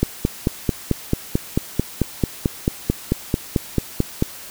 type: click train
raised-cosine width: 3 ms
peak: -3 dBFS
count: 20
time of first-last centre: 0.03-4.224 s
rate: 4.53 Hz
effects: white hiss -37 dBFS RMS until 4.5 s